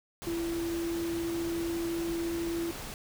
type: tone in noise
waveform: sine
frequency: 336.3 Hz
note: E4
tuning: 35 cents sharp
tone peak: -30 dBFS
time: 0.27-2.71 s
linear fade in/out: 0 ms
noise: pink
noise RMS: -41 dBFS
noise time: 0.22-2.94 s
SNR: +8 dB
effects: none